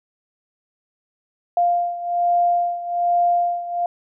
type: beating tone pair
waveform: sine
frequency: 698.5 / 699.7 Hz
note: F5 / F5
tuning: 0 / +3 cents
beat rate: 1.2 Hz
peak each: -18 / -22 dBFS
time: 1.57-3.86 s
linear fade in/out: 2 ms
effects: none